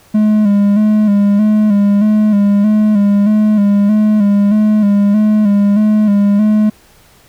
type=tone with vibrato; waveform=triangle; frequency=207.7 Hz; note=G#3; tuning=in tune; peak=-5 dBFS; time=0.14-6.7 s; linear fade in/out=10 ms; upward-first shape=square; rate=1.6 Hz; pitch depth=44 cents each way; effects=pink hiss -46 dBFS RMS until 7.28 s